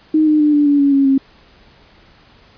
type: tone with pitch steps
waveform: sine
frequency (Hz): 311.1 / 304.9 / 298.8 / 292.8 / 286.9 / 281.2 / 275.6 / 270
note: D#4 / D#4 / D4 / D4 / D4 / C#4 / C#4 / C#4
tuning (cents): 0 / -35 / +30 / -5 / -40 / +25 / -10 / -45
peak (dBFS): -9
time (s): 0.14-1.18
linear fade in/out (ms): 5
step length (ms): 130
effects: pink hiss -48 dBFS RMS until 2.57 s + resampled to 11025 Hz